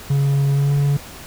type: tone with pitch glide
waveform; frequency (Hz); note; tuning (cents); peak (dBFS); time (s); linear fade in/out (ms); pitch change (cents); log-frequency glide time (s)
triangle; 139.6 to 142.29; C#3 to C#3; +13 to +46; -12; 0.1-0.97; 5; +33; 0.54-0.72
effects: pink hiss -37 dBFS RMS until 1.26 s